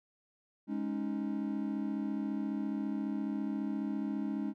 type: chord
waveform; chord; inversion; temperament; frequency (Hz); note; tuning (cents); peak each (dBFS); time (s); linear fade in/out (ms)
triangle; Ab suspended fourth; none; just; 207.7 / 276.9 / 311.5; Ab3 / Db4 / Eb4; 0 / -2 / +2; -34 / -35 / -37; 0.67-4.54; 50
effects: none